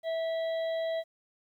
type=harmonic tone; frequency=654 Hz; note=E5; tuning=14 cents flat; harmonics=1 / 3 / 5 / 6; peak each=-29 / -44 / -48 / -48 dBFS; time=0.03-1.04 s; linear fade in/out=50 ms; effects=11-bit